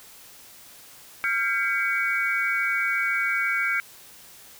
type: tone cluster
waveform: sine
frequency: 1386 / 1594 / 2027 / 2247 Hz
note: F6 / G6 / B6 / C#7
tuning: -14 / +28 / +45 / +23 cents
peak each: -28 / -27 / -33 / -25 dBFS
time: 1.24-3.8 s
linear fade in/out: 0 ms
effects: white hiss -48 dBFS RMS until 4.59 s